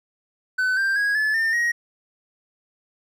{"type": "tone with pitch steps", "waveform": "triangle", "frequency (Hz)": [1511, 1579.7, 1651.6, 1726.7, 1805.2, 1887.3], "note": ["F#6", "G6", "G#6", "A6", "A6", "A#6"], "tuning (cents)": [36, 13, -10, -33, 44, 21], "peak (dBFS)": -17, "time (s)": [0.58, 1.72], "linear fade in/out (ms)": 10, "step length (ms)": 190, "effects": []}